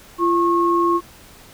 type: tone pair together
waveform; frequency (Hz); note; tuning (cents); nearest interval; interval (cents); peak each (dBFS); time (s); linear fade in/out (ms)
sine; 342.8 / 1088.3; F4 / C#6; -32 / -32; octave + minor sixth; 2000; -17; 0.18-1.01; 50
effects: pink hiss -45 dBFS RMS until 1.53 s